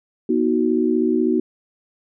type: tone cluster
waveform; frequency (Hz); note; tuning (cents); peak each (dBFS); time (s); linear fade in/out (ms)
sine; 242.5 / 314.9 / 371; B3 / D#4 / F#4; -31 / +21 / +5; -20; 0.29-1.4; 5
effects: none